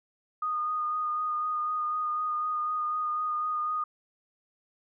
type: tone with vibrato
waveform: sine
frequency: 1231 Hz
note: D#6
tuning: 19 cents flat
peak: -27 dBFS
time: 0.42-3.84 s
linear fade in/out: 5 ms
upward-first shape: sine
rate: 4 Hz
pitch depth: 16 cents each way
effects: none